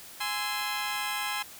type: chord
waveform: 15% pulse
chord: Ab augmented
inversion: none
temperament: equal with one note detuned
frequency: 830.6 / 1038.1 / 1318.5 Hz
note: Ab5 / C6 / E6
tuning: 0 / -14 / 0 cents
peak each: -27 / -27 / -31 dBFS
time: 0.2-1.43 s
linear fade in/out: 10 ms
effects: white hiss -47 dBFS RMS until 1.59 s